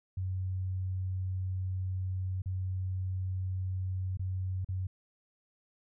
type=tone with dropouts; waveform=sine; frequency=93.3 Hz; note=F#2; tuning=15 cents sharp; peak=-31 dBFS; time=0.17-4.87 s; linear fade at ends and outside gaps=5 ms; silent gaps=2.42-2.458 / 4.172-4.194 / 4.647-4.687 s; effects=none